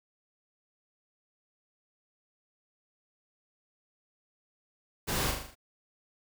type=noise with echo; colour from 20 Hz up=pink; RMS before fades=-32 dBFS; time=5.07-5.32 s; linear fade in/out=20 ms; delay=39 ms; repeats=6; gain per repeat=-4 dB; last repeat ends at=5.554 s; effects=none

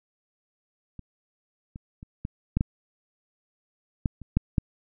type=clicks; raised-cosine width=5 ms; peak=-27 / -26 / -29 / -18 / -10 / -10 / -11 / -28 / -8 / -9 dBFS; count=10; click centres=0.993 / 1.759 / 2.029 / 2.251 / 2.57 / 2.609 / 4.058 / 4.217 / 4.37 / 4.582 s; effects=none

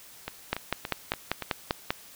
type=two click trains; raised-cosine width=0.3 ms; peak=-16 / -9 dBFS; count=6 / 8; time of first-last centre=0.28-1.709 / 0.53-1.905 s; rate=3.5 / 5.09 Hz; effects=white hiss -50 dBFS RMS until 2.15 s

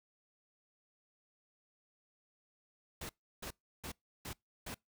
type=noise bursts; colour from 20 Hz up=pink; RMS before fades=-44 dBFS; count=5; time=3.01-4.745 s; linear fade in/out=5 ms; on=83 ms; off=330 ms; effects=noise-tail reverb RT60 0.2 s tail -26 dB re dry

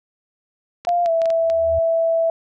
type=clicks; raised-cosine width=0.2 ms; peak=-16 dBFS; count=7; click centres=0.85 / 0.891 / 1.06 / 1.218 / 1.257 / 1.303 / 1.5 s
type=tone with pitch glide; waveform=sine; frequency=698.5 to 659.3 Hz; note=F5 to E5; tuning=0 to 0 cents; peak=-15 dBFS; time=0.87-2.3 s; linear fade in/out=2 ms; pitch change=-100 cents; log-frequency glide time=1.04-1.1 s
type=tone with exponential growth; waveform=sine; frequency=80.3 Hz; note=E2; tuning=45 cents flat; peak=-24 dBFS; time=1.33-1.79 s; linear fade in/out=5 ms; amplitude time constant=100 ms
effects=none

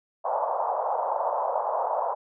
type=band-pass noise; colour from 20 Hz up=white; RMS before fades=-27 dBFS; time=0.24-2.15 s; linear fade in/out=20 ms; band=540 to 1000 Hz; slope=48 dB/octave; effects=none

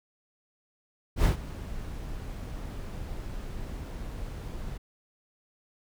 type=noise with ADSR envelope; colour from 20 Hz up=brown; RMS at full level=-19 dBFS; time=1.16-4.78 s; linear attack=82 ms; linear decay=120 ms; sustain=-18 dB; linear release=13 ms; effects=none

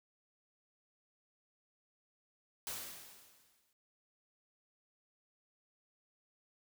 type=noise with exponential decay; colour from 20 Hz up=white; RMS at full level=-40 dBFS; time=2.67-3.73 s; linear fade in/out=1 ms; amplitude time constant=230 ms; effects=none

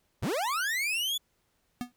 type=linear sweep; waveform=40% pulse; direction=up; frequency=59.1 to 3490 Hz; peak=-27 dBFS; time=0.22-1.18 s; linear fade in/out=10 ms
type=tone with exponential decay; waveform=square; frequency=245.2 Hz; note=B3; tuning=12 cents flat; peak=-28 dBFS; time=1.81-1.92 s; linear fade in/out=0 ms; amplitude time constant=23 ms
effects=pink hiss -73 dBFS RMS until 1.96 s

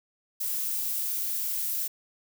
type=noise; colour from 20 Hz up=violet; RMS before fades=-30 dBFS; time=0.4-1.88 s; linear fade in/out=10 ms; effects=none

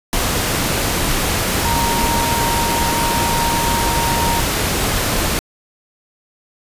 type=tone in noise; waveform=sine; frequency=932 Hz; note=A#5; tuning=1 cent flat; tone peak=-19 dBFS; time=1.65-4.4 s; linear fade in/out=0 ms; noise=pink; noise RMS=-18 dBFS; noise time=0.13-5.39 s; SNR=-4 dB; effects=resampled to 32000 Hz

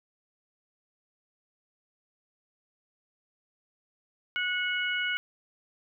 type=harmonic tone; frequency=732 Hz; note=F#5; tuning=19 cents flat; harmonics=2 / 3 / 4; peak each=-30 / -32 / -33 dBFS; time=4.36-5.17 s; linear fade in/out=0 ms; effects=none

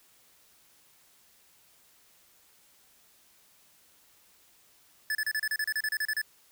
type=tone bursts; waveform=square; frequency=1734 Hz; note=A6; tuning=26 cents flat; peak=-28 dBFS; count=14; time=5.1-6.216 s; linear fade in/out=2 ms; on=50 ms; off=32 ms; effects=white hiss -62 dBFS RMS until 6.51 s

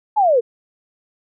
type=linear sweep; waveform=sine; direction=down; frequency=880 to 439.7 Hz; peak=-11 dBFS; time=0.16-0.41 s; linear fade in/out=20 ms; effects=none

